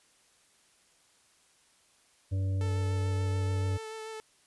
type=harmonic tone; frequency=96 Hz; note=G2; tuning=36 cents flat; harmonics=1 / 3 / 5 / 6; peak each=-27 / -43 / -50 / -49 dBFS; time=2.31-3.78 s; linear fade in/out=20 ms
type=tone with vibrato; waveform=sawtooth; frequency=440 Hz; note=A4; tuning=in tune; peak=-35 dBFS; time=2.61-4.2 s; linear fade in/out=0 ms; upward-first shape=sine; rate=6.9 Hz; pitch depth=16 cents each way
effects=white hiss -65 dBFS RMS until 4.46 s + resampled to 24000 Hz